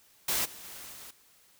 white noise with level steps, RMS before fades -29 / -47 / -45 / -47 dBFS, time 0.28-1.11 s, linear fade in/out 5 ms, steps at 0.44 / 0.63 / 0.92 s, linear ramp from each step 20 ms, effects white hiss -62 dBFS RMS until 1.59 s

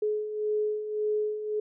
sine beating tone pair, 422.9 / 424.7 Hz, G#4 / G#4, +31 / +39 cents, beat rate 1.8 Hz, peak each -34 / -27 dBFS, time 0.02-1.6 s, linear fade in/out 5 ms, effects none

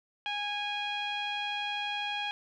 sawtooth tone with low-pass filter, 824 Hz, G#5, 14 cents flat, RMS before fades -34 dBFS, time 0.26-2.31 s, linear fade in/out 0 ms, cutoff 3000 Hz, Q 9, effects none

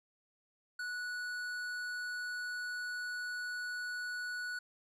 triangle tone with tanh clipping, 1472 Hz, F#6, 9 cents flat, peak -39 dBFS, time 0.79-4.59 s, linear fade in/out 5 ms, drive 16 dB, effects none

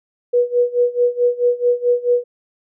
sine tone with tremolo, 486.7 Hz, B4, 25 cents flat, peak -10 dBFS, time 0.33-2.24 s, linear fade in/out 10 ms, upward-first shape sine, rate 4.6 Hz, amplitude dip 90%, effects none

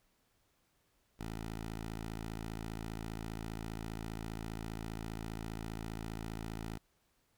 10% pulse tone, 55 Hz, A1, in tune, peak -32 dBFS, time 1.19-6.78 s, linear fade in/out 10 ms, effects pink hiss -75 dBFS RMS until 7.37 s

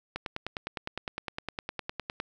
click train, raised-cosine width 0.3 ms, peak -17 dBFS, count 21, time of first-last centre 0.16-2.201 s, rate 9.8 Hz, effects none

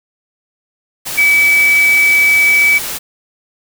sine tone in noise, 2292 Hz, D7, 43 cents flat, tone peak -7 dBFS, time 1.17-2.79 s, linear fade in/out 20 ms, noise white, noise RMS -22 dBFS, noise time 1.05-2.99 s, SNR +12 dB, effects none

